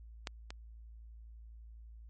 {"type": "clicks", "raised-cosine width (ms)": 0.2, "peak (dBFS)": [-20, -26], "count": 2, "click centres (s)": [0.272, 0.505], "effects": ["added 56 Hz sine -49 dBFS peak until 2.09 s", "MP3 48 kbps"]}